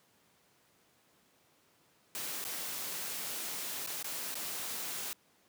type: noise with dropouts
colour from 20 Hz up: white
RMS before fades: -39 dBFS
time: 2.15-5.13 s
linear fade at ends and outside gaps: 0 ms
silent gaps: 2.441-2.45 / 3.863-3.873 / 4.027-4.044 / 4.343-4.354 s
effects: pink hiss -68 dBFS RMS until 5.48 s + high-pass 150 Hz 12 dB/octave